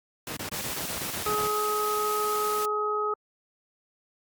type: noise bursts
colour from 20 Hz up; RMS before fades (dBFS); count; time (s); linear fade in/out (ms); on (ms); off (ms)
pink; -34; 10; 0.27-1.474; 2; 97; 26
type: noise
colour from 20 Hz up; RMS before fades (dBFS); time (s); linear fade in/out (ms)
white; -35; 0.53-2.66; 10
type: harmonic tone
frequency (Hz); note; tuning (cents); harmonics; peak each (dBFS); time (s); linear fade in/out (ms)
421.9; G#4; +27; 1 / 2 / 3; -29 / -37 / -27; 1.26-3.14; 5
effects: high-pass 100 Hz 12 dB/octave + Opus 48 kbps